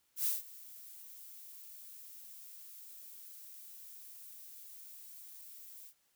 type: noise with ADSR envelope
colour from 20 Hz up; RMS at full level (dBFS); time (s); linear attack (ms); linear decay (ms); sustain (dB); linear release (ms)
violet; -31; 0.16-5.94; 100; 160; -21; 76
effects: white hiss -75 dBFS RMS until 6.15 s